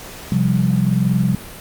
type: chord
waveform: sine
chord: C suspended fourth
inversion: none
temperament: equal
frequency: 130.81 / 174.61 / 196 Hz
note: C3 / F3 / G3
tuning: 0 / 0 / 0 cents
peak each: -18 dBFS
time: 0.32-1.35 s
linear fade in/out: 2 ms
effects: pink hiss -35 dBFS RMS until 1.6 s + Opus 48 kbps